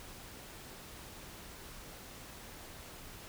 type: silence
effects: pink hiss -50 dBFS RMS until 3.28 s